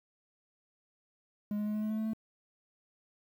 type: tone with pitch steps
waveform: triangle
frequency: 207.7 / 209.5 / 211.3 / 213.2 / 215 / 216.9 / 218.8 / 220.7 Hz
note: G#3 / G#3 / G#3 / G#3 / A3 / A3 / A3 / A3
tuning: 0 / +15 / +30 / +46 / -40 / -25 / -9 / +5 cents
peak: -29 dBFS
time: 1.51-2.134 s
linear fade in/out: 2 ms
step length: 78 ms
effects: 10-bit